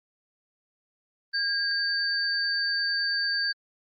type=tone pair together; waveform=sine; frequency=1621 / 4585 Hz; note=G#6 / D8; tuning=-42 / -42 cents; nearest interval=octave + tritone; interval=1800 cents; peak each=-27 dBFS; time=1.33-3.53 s; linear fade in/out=20 ms; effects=Opus 32 kbps